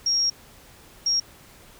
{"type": "tone bursts at uneven times", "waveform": "sine", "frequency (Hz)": 5588, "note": "F8", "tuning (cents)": 0, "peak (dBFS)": -19, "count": 2, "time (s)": [[0.06, 0.3], [1.06, 1.2]], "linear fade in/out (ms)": 5, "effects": ["pink hiss -50 dBFS RMS until 1.79 s"]}